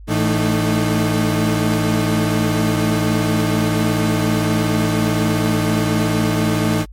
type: tone cluster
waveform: 35% pulse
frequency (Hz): 108.6 / 163.7 / 221.4 / 306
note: A2 / E3 / A3 / D#4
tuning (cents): -22 / -12 / +11 / -29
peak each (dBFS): -19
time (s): 0.07-6.86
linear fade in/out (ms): 50
effects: added 50 Hz sine -34 dBFS peak until 6.92 s + MP3 64 kbps